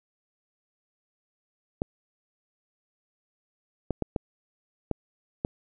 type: clicks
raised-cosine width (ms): 2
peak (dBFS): -13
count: 6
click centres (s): 1.819 / 3.907 / 4.023 / 4.162 / 4.913 / 5.449
effects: none